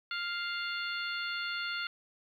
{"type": "harmonic tone with a mistuned harmonic", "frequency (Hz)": 698.5, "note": "F5", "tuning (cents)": 0, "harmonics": [2, 3, 4, 5, 6], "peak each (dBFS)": [-36, -41, -41, -43, -42], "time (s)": [0.11, 1.87], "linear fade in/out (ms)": 2, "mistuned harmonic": 6, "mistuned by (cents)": 58, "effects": ["11-bit"]}